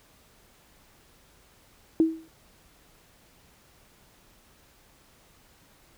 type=tone with exponential decay; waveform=sine; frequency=322.9 Hz; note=E4; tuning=36 cents flat; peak=-14 dBFS; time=2-2.28 s; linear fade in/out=1 ms; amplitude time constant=59 ms; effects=pink hiss -59 dBFS RMS until 5.97 s